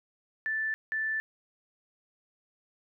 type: tone bursts at uneven times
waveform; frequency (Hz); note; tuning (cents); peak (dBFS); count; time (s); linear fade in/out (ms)
sine; 1760; A6; 0; -28; 2; 0.46-0.74 / 0.92-1.2; 0
effects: none